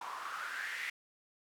white noise with band-pass filter sweep, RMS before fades -41 dBFS, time 0.01-0.9 s, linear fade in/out 5 ms, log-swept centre 970 to 2100 Hz, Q 5.9, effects none

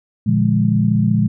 sine chord, Bb dominant seventh, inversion none, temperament equal with one note detuned, 116.54 / 146.83 / 172.61 / 207.7 Hz, Bb2 / D3 / F3 / Ab3, 0 / 0 / -20 / 0 cents, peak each -17 / -21 / -19 / -16 dBFS, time 0.26-1.28 s, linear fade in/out 10 ms, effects none

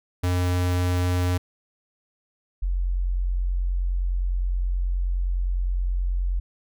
square / sine tone pair in turn, 89.6 / 44.8 Hz, F2 / F1, +45 / +45 cents, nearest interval octave, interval 1200 cents, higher first, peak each -21 dBFS, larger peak neither, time 0.23-1.38 / 2.62-6.4 s, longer second, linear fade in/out 10 ms, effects none

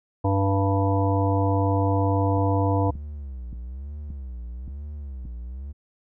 harmonic tone, 98 Hz, G2, in tune, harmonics 1 / 3 / 5 / 7 / 9 / 10, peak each -21 / -26 / -28 / -29 / -31 / -31 dBFS, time 0.24-2.91 s, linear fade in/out 10 ms
click train, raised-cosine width 5 ms, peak -26 dBFS, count 6, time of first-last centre 2.38-5.254 s, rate 1.74 Hz
triangle tone with vibrato, 66.2 Hz, C2, 21 cents sharp, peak -30 dBFS, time 2.86-5.73 s, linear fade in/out 20 ms, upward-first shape sine, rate 1.1 Hz, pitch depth 200 cents each way
effects none

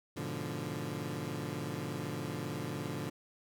20% pulse chord, G# diminished seventh, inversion none, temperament equal, 103.83 / 123.47 / 146.83 / 174.61 Hz, G#2 / B2 / D3 / F3, 0 / 0 / 0 / 0 cents, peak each -39 / -38 / -35 / -38 dBFS, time 0.16-3.1 s, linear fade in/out 10 ms, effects none

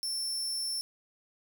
sawtooth tone, 5380 Hz, E8, 34 cents sharp, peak -29 dBFS, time 0.03-0.81 s, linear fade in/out 0 ms, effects none

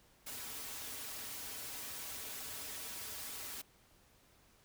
white noise with comb filter, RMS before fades -45 dBFS, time 0.26-3.62 s, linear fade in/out 10 ms, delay 5.7 ms, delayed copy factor -0.8, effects pink hiss -67 dBFS RMS until 4.64 s

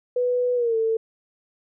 sine tone with pitch glide, 493.9 to 447.7 Hz, B4 to A4, 0 to +30 cents, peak -19 dBFS, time 0.16-0.97 s, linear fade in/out 5 ms, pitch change -170 cents, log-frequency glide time 0.55-0.76 s, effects none

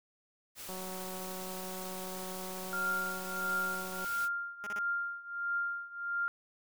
white noise, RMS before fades -45 dBFS, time 0.55-4.29 s, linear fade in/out 50 ms
click train, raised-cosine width 1 ms, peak -31 dBFS, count 625, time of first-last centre 0.69-4.045 s, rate 186 Hz
sine tone with tremolo, 1396.9 Hz, F6, in tune, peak -29 dBFS, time 2.73-6.28 s, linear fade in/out 0 ms, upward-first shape triangle, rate 1.5 Hz, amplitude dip 90%
5% pulse tone bursts, 208 Hz, G#3, 3 cents sharp, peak -32 dBFS, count 3, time 4.64-4.787 s, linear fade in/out 0 ms, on 25 ms, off 36 ms
effects none

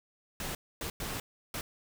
pink noise bursts at uneven times, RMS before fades -37 dBFS, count 4, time 0.4-0.55 / 0.81-0.9 / 1-1.2 / 1.54-1.61 s, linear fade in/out 2 ms, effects none

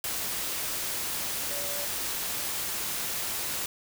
sine tone in noise, 575 Hz, D5, 37 cents flat, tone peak -39 dBFS, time 1.51-1.85 s, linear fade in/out 2 ms, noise white, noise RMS -32 dBFS, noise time 0.04-3.66 s, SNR -10 dB, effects none

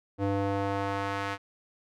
square tone with band-pass filter sweep, 99.3 Hz, G2, 23 cents sharp, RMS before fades -30 dBFS, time 0.18-1.38 s, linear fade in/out 50 ms, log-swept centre 410 to 1600 Hz, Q 0.93, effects none

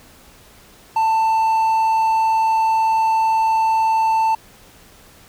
triangle tone, 889 Hz, A5, 18 cents sharp, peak -12 dBFS, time 0.96-4.35 s, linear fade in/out 5 ms, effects pink hiss -47 dBFS RMS until 5.28 s

